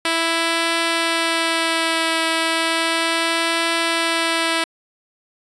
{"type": "tone with vibrato", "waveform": "5% pulse", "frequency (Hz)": 329.6, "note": "E4", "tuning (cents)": 0, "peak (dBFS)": -6, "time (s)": [0.05, 4.64], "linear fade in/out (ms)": 2, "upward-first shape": "triangle", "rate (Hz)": 0.34, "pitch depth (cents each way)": 18, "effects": ["resampled to 22050 Hz"]}